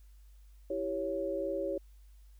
sine chord, C# diminished, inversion first, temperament equal, 329.6 / 392 / 554.4 Hz, E4 / G4 / C#5, 0 / 0 / 0 cents, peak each -38 / -37 / -34 dBFS, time 0.7-1.78 s, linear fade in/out 5 ms, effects added 50 Hz sine -53 dBFS peak until 2.39 s + white hiss -72 dBFS RMS until 2.39 s

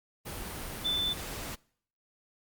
sine tone in noise, 3520 Hz, A7, in tune, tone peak -27 dBFS, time 0.84-1.14 s, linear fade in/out 20 ms, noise pink, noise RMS -39 dBFS, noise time 0.25-1.56 s, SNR +9 dB, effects noise-tail reverb RT60 0.6 s tail -24 dB re dry + Opus 32 kbps

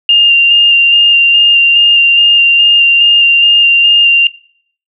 sine tone with vibrato, 2800 Hz, F7, 4 cents sharp, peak -3 dBFS, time 0.09-4.27 s, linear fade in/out 2 ms, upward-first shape square, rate 2.4 Hz, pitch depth 13 cents each way, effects noise-tail reverb RT60 0.6 s tail -24 dB re dry

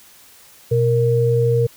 sine tone pair together, 122.56 / 466.2 Hz, B2 / A#4, -13 / 0 cents, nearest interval octave + major seventh, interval 2313 cents, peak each -16 dBFS, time 0.71-1.67 s, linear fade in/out 10 ms, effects white hiss -47 dBFS RMS until 1.76 s

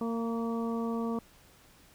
harmonic tone with a mistuned harmonic, 229.7 Hz, A#3, 25 cents flat, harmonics 1 / 2 / 3 / 4 / 5, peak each -31 / -36 / -43 / -44 / -42 dBFS, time 0.01-1.19 s, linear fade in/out 2 ms, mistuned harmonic 4, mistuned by +24 cents, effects pink hiss -59 dBFS RMS until 1.94 s

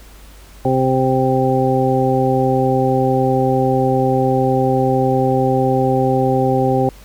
harmonic tone, 130.81 Hz, C3, in tune, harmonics 1 / 2 / 3 / 4 / 6, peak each -19 / -19 / -19 / -19 / -19 dBFS, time 0.65-6.89 s, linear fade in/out 2 ms, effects added 50 Hz sine -39 dBFS peak until 7.04 s + pink hiss -45 dBFS RMS until 7.04 s

